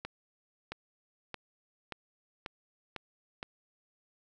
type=accelerating click train; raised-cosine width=0.3 ms; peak=-22 dBFS; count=7; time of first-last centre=0.05-3.429 s; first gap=670 ms; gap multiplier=0.93; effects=none